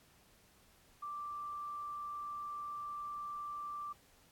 sine tone, 1174.7 Hz, D6, in tune, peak -40 dBFS, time 1.02-3.93 s, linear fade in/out 10 ms, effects pink hiss -66 dBFS RMS until 4.31 s + AAC 64 kbps

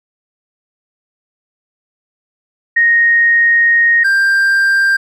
sine / triangle tone pair in turn, 1864.7 / 1585.9 Hz, A#6 / G6, 0 / +20 cents, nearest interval minor third, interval 280 cents, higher first, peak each -7 dBFS, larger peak neither, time 2.76-4.04 / 4.04-4.97 s, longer first, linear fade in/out 10 ms, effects none

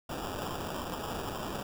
white noise with sample-and-hold, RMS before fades -37 dBFS, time 0.09-1.63 s, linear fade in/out 5 ms, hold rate 2100 Hz, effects none

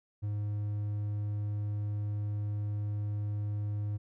triangle tone, 103.83 Hz, G#2, in tune, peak -29 dBFS, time 0.22-3.98 s, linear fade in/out 20 ms, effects none

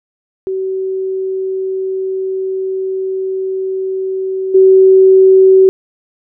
sine tone with level steps, 380 Hz, F#4, 46 cents sharp, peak -15 / -3 dBFS, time 0.47-5.69 s, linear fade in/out 0 ms, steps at 4.54 s, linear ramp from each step 10 ms, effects none

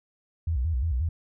sine tone with vibrato, 71.5 Hz, D2, 46 cents flat, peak -23 dBFS, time 0.47-1.09 s, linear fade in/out 5 ms, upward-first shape square, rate 5.6 Hz, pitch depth 240 cents each way, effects none

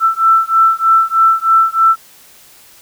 sine beating tone pair, 1330 / 1333.2 Hz, E6 / E6, +15 / +19 cents, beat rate 3.2 Hz, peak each -11 dBFS, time 0-1.96 s, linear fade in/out 50 ms, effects white hiss -43 dBFS RMS until 2.81 s

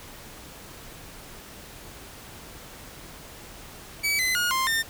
sawtooth tone with pitch steps, 2284 / 2031 / 1436 / 1050 / 1810 Hz, D7 / B6 / F6 / C6 / A6, -49 / +48 / +48 / +6 / +48 cents, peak -19 dBFS, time 4.03-4.83 s, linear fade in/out 20 ms, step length 160 ms, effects pink hiss -44 dBFS RMS until 4.89 s

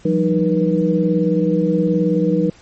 sine tone cluster, 171 / 189.8 / 309.4 / 482.1 Hz, F3 / F#3 / D#4 / B4, -36 / +44 / -10 / -42 cents, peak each -19 dBFS, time 0.05-2.5 s, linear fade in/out 5 ms, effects pink hiss -48 dBFS RMS until 2.61 s + MP3 32 kbps

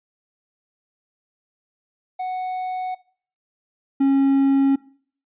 triangle tone pair in turn, 740 / 273.4 Hz, F#5 / C#4, 0 / -24 cents, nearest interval octave + perfect fourth, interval 1724 cents, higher first, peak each -22 / -12 dBFS, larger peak second, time 2.19-2.95 / 4-4.76 s, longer neither, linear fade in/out 10 ms, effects noise-tail reverb RT60 0.5 s tail -21 dB re dry + resampled to 8000 Hz

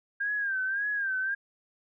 sine tone with vibrato, 1600 Hz, G6, 35 cents sharp, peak -27 dBFS, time 0.2-1.35 s, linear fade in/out 10 ms, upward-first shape sine, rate 1.8 Hz, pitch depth 90 cents each way, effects none

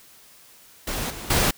pink noise with level steps, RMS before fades -28 / -36 / -20 dBFS, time 0.87-1.51 s, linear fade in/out 5 ms, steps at 1.1 / 1.3 s, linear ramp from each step 5 ms, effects white hiss -51 dBFS RMS until 1.57 s

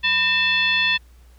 sine tone with frequency modulation, 2637 Hz, E7, in tune, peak -16 dBFS, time 0.03-0.98 s, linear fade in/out 20 ms, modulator 819 Hz, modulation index 1.3, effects added 60 Hz sine -46 dBFS peak until 1.38 s + pink hiss -59 dBFS RMS until 1.38 s

